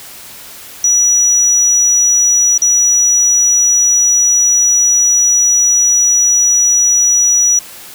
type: tone with dropouts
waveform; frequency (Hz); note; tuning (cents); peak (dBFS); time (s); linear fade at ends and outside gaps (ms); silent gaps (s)
sine; 5850; F#8; -21; -7; 0.84-7.59; 2; 2.578-2.619
effects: white hiss -33 dBFS RMS until 7.94 s